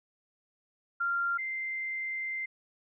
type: tone pair in turn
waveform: sine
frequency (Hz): 1388 / 2085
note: F6 / C7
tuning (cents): -11 / -7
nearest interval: perfect fifth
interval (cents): 704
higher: second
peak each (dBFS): -27 / -32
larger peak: first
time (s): 1-1.38 / 1.38-2.46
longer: second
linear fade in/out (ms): 10
effects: none